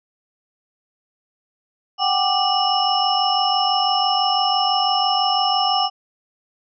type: tone cluster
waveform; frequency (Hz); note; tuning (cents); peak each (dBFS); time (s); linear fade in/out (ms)
sine; 748 / 794 / 1183 / 2917 / 5320; F#5 / G5 / D6 / F#7 / E8; +19 / +22 / +12 / -25 / +15; -22 / -21 / -24 / -23 / -23; 1.98-5.9; 50
effects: none